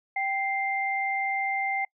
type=tone pair together; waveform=sine; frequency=781.7 / 2093 Hz; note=G5 / C7; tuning=-5 / 0 cents; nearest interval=octave + perfect fourth; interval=1705 cents; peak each=-28 dBFS; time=0.16-1.85 s; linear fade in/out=5 ms; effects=noise-tail reverb RT60 0.1 s tail -26 dB re dry